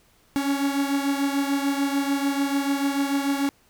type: beating tone pair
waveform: 45% pulse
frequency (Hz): 277.2 / 284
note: C#4 / C#4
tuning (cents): 0 / +42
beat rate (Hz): 6.8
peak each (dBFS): -23 / -28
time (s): 0.36-3.49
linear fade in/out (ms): 0
effects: pink hiss -60 dBFS RMS until 3.69 s